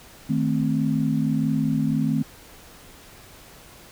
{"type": "chord", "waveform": "sine", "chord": "A diminished", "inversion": "second", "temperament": "equal", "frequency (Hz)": [155.56, 220, 261.6], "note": ["Eb3", "A3", "C4"], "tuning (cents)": [0, 0, 0], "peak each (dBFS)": -24, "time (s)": [0.29, 2.23], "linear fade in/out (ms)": 10, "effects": ["pink hiss -47 dBFS RMS until 3.91 s"]}